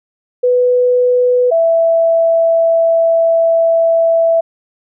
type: tone pair in turn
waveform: sine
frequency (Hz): 495.8 / 661.8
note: B4 / E5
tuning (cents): +7 / +7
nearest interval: perfect fourth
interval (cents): 500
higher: second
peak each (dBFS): -8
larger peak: neither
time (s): 0.43-1.51 / 1.51-4.41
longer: second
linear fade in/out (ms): 10
effects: none